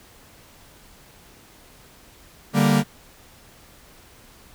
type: chord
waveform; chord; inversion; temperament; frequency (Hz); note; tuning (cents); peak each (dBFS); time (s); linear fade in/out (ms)
45% pulse; G minor; second; equal; 146.83 / 196 / 233.1; D3 / G3 / Bb3; 0 / 0 / 0; -20; 2.53-2.84; 50
effects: pink hiss -50 dBFS RMS until 4.54 s